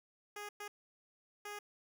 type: tone bursts at uneven times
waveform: 10% pulse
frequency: 413.3 Hz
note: G#4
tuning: 8 cents flat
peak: -35 dBFS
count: 3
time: 0.36-0.49 / 0.6-0.68 / 1.45-1.59 s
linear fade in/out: 5 ms
effects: none